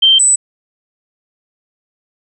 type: tone pair in turn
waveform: sine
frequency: 3136 / 7971 Hz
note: G7 / B8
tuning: 0 / +15 cents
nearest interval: octave + major third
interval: 1615 cents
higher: second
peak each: -5 / -7 dBFS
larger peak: first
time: 0.02-0.19 / 0.19-0.36 s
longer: neither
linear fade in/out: 10 ms
effects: none